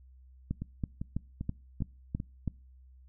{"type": "two click trains", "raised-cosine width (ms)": 5, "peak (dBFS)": [-23, -19], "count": [5, 7], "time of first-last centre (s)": [[0.62, 2.201], [0.51, 2.477]], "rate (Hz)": [2.53, 3.05], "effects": ["noise-tail reverb RT60 0.4 s tail -25 dB re dry", "added 64 Hz sine -53 dBFS peak until 3.08 s"]}